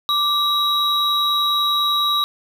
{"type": "tone pair together", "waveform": "triangle", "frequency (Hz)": [1174, 3850], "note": ["D6", "B7"], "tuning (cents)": [-1, -45], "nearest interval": "octave + major sixth", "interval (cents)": 2056, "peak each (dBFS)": [-19, -16], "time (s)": [0.09, 2.24], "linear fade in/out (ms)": 0, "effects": []}